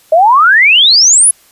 sine exponential sweep, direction up, 610 to 10890 Hz, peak -3 dBFS, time 0.12-1.31 s, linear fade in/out 5 ms, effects white hiss -46 dBFS RMS until 1.51 s + resampled to 32000 Hz

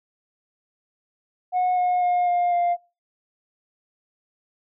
sine tone with pitch steps, 729 / 721.5 / 714 / 706.6 / 699.3 Hz, F#5 / F#5 / F5 / F5 / F5, -26 / -44 / +38 / +20 / +2 cents, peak -16 dBFS, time 1.52-2.77 s, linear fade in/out 50 ms, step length 250 ms, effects noise-tail reverb RT60 0.3 s tail -22 dB re dry + tanh soft clip ceiling -17 dBFS

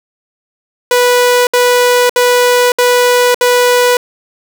sawtooth tone bursts, 491.5 Hz, B4, 8 cents flat, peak -3 dBFS, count 5, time 0.91-3.97 s, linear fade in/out 2 ms, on 560 ms, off 65 ms, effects none

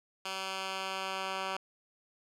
10% pulse tone with band-pass filter sweep, 190.9 Hz, G3, 46 cents flat, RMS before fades -37 dBFS, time 0.25-1.57 s, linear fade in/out 5 ms, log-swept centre 3200 to 1900 Hz, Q 0.77, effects none

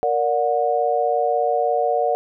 sine chord, Bb augmented, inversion none, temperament just, 466.2 / 582.7 / 728.4 Hz, Bb4 / D5 / F#5, 0 / -14 / -27 cents, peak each -22 / -22 / -20 dBFS, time 0.03-2.15 s, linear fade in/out 0 ms, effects none

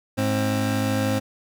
25% pulse tone pair together, 105.89 / 265.3 Hz, G#2 / C4, +34 / +24 cents, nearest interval octave + major third, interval 1590 cents, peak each -20 dBFS, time 0.17-1.2 s, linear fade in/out 20 ms, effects none

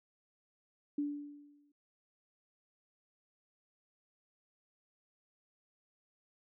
sine tone with exponential decay, 290.4 Hz, D4, 19 cents flat, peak -30 dBFS, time 0.98-1.72 s, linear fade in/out 5 ms, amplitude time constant 160 ms, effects none

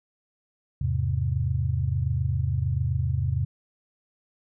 sine chord, E augmented, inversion none, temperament equal, 82.41 / 103.83 / 130.81 Hz, E2 / G#2 / B#2, 0 / 0 / 0 cents, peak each -27 / -28 / -26 dBFS, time 0.81-3.45 s, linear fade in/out 5 ms, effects none

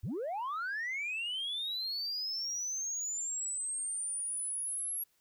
sine linear sweep, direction up, 70.3 to 11370 Hz, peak -32 dBFS, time 0.03-5.04 s, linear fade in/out 10 ms, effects tanh soft clip ceiling -32 dBFS + white hiss -73 dBFS RMS until 5.2 s

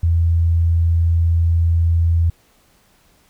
sine tone, 83.7 Hz, E2, 27 cents sharp, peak -12 dBFS, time 0.03-2.3 s, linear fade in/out 5 ms, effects pink hiss -56 dBFS RMS until 3.29 s

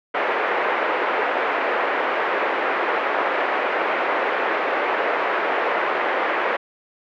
pink band-pass noise, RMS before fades -22 dBFS, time 0.14-6.57 s, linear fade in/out 10 ms, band 410 to 2200 Hz, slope 24 dB/octave, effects none

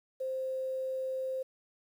sine tone, 523.3 Hz, C5, in tune, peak -32 dBFS, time 0.2-1.43 s, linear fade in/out 10 ms, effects 10-bit

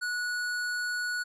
square tone, 1466 Hz, F#6, 16 cents flat, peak -30 dBFS, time 0.01-1.24 s, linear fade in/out 20 ms, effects low-pass 10000 Hz 12 dB/octave

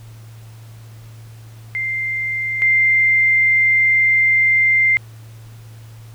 sine tone pair in turn, 2093 / 2093 Hz, C7 / C7, 0 / 0 cents, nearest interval unison, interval 0 cents, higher neither, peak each -19 / -11 dBFS, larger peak second, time 1.75-2.62 / 2.62-4.97 s, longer second, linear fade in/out 0 ms, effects added 112 Hz sine -36 dBFS peak until 6.14 s + pink hiss -49 dBFS RMS until 6.14 s

